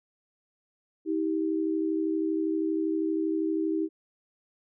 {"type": "tone pair together", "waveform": "sine", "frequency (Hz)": [319.4, 392], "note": ["D#4", "G4"], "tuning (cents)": [45, 0], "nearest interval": "major third", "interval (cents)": 355, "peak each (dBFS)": [-26, -31], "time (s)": [1.05, 3.89], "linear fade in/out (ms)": 50, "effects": []}